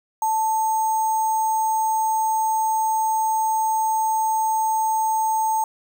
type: tone with sample-and-hold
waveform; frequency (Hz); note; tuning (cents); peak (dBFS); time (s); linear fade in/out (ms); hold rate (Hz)
sine; 880; A5; 0; -18; 0.22-5.64; 2; 7350
effects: none